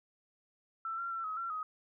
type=tone with pitch steps; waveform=sine; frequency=1333 / 1374 / 1346 / 1273 / 1359 / 1259 Hz; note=E6 / F6 / E6 / D#6 / F6 / D#6; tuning=+19 / -29 / +36 / +39 / -48 / +20 cents; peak=-35 dBFS; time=0.85-1.63 s; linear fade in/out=2 ms; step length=130 ms; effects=none